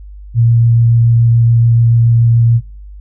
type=tone with vibrato; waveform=sine; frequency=116.54 Hz; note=A#2; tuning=in tune; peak=-6 dBFS; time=0.34-2.61 s; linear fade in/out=50 ms; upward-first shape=sine; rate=7 Hz; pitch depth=9 cents each way; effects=noise-tail reverb RT60 0.4 s tail -22 dB re dry + added 50 Hz sine -29 dBFS peak until 3 s